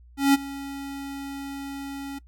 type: tone with ADSR envelope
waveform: square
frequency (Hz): 277.2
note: C#4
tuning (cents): 0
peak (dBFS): -14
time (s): 0.17-2.19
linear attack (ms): 170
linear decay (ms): 24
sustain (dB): -19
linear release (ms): 11
effects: noise-tail reverb RT60 0.1 s tail -21 dB re dry + added 60 Hz sine -48 dBFS peak until 2.27 s